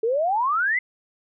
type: exponential sweep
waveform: sine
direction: up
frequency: 430.8 to 2093 Hz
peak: -19 dBFS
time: 0.03-0.79 s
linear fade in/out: 5 ms
effects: none